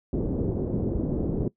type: low-pass noise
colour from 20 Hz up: white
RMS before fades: -27 dBFS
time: 0.13-1.48 s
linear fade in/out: 2 ms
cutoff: 390 Hz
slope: 24 dB/octave
effects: noise-tail reverb RT60 0.1 s tail -20 dB re dry